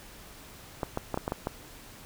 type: clicks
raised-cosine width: 1 ms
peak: -15 dBFS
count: 7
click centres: 0.832 / 0.974 / 1.143 / 1.175 / 1.279 / 1.321 / 1.471 s
effects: pink hiss -49 dBFS RMS until 2.05 s